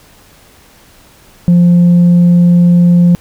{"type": "tone with tanh clipping", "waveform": "sine", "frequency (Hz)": 174.61, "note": "F3", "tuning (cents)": 0, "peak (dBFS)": -4, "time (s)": [1.48, 3.15], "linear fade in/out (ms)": 0, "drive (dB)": 1, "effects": ["pink hiss -43 dBFS RMS until 3.2 s"]}